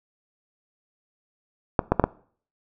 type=clicks; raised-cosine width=1 ms; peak=-3 dBFS; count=4; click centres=1.792 / 1.92 / 1.997 / 2.04 s; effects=noise-tail reverb RT60 0.5 s tail -21 dB re dry